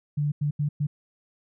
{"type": "tone bursts at uneven times", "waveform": "sine", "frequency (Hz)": 146.83, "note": "D3", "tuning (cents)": 0, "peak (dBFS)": -22, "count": 4, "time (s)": [[0.17, 0.32], [0.41, 0.51], [0.59, 0.69], [0.8, 0.87]], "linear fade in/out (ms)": 10, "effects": []}